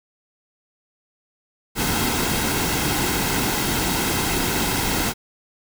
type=noise with comb filter; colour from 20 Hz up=pink; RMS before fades=-22 dBFS; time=1.75-5.14 s; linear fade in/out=50 ms; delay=1.7 ms; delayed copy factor=-0.5; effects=none